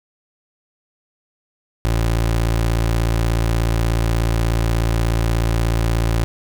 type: tone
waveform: 25% pulse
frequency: 56.6 Hz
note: A1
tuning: 50 cents sharp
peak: -12 dBFS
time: 1.85-6.24 s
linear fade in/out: 0 ms
effects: none